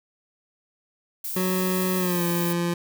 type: noise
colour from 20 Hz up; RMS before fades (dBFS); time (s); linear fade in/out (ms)
violet; -31; 1.24-2.53; 5
type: tone with pitch glide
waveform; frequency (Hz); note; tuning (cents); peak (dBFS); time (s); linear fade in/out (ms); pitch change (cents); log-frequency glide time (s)
25% pulse; 185 to 172.61; F#3 to F3; 0 to -20; -19; 1.36-2.74; 5; -120; 1.97-2.24
effects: none